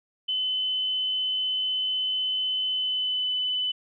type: tone with pitch glide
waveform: sine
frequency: 3032 to 3006 Hz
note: F#7 to F#7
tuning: +42 to +27 cents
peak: -24 dBFS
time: 0.28-3.72 s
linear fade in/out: 10 ms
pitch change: -15 cents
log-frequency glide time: 2.68-3.31 s
effects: none